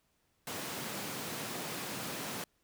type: high-pass noise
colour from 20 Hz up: pink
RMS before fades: -40 dBFS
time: 0.47-2.44 s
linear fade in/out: 2 ms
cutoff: 130 Hz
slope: 24 dB/octave
effects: pink hiss -75 dBFS RMS until 2.63 s